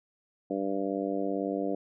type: harmonic tone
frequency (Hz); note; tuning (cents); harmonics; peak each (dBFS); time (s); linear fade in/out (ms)
98; G2; 0; 2 / 3 / 4 / 5 / 6 / 7; -37 / -32 / -36 / -35 / -37 / -38; 0.5-1.75; 5
effects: none